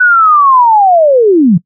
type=linear sweep; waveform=sine; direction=down; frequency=1500 to 155.56 Hz; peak=-3 dBFS; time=0-1.58 s; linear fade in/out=10 ms; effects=noise-tail reverb RT60 0.1 s tail -22 dB re dry